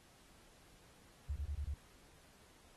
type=tone bursts; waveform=sine; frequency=71.9 Hz; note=D2; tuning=36 cents flat; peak=-37 dBFS; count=5; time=1.29-1.741 s; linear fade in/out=5 ms; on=71 ms; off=24 ms; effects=pink hiss -65 dBFS RMS until 2.76 s + AAC 32 kbps